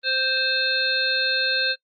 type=harmonic tone; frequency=523.3 Hz; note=C5; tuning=in tune; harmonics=1 / 3 / 5 / 7 / 8; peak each=-31 / -24 / -28 / -27 / -24 dBFS; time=0.03-1.76 s; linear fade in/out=50 ms; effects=noise-tail reverb RT60 0.1 s tail -20 dB re dry + Opus 32 kbps